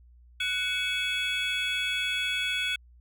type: tone cluster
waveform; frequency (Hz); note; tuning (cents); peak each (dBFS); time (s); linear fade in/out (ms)
triangle; 1484 / 2244 / 2580 / 3373; F#6 / C#7 / E7 / G#7; +5 / +21 / -38 / +26; -32 / -32 / -31 / -29; 0.4-2.76; 5
effects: added 60 Hz sine -52 dBFS peak until 3 s